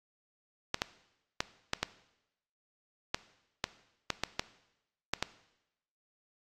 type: clicks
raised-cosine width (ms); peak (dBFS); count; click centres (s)
0.2; -11; 12; 0.744 / 0.819 / 1.405 / 1.734 / 1.83 / 3.145 / 3.641 / 4.103 / 4.236 / 4.395 / 5.136 / 5.226
effects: noise-tail reverb RT60 0.9 s tail -18 dB re dry + AAC 48 kbps